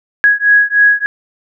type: beating tone pair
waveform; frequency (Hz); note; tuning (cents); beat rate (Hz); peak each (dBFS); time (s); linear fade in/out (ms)
sine; 1661.2 / 1664.5; G#6 / G#6; 0 / +3; 3.3; -10; 0.24-1.06; 0
effects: none